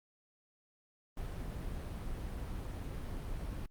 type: noise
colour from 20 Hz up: brown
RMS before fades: -40 dBFS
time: 1.17-3.66 s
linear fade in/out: 2 ms
effects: Opus 32 kbps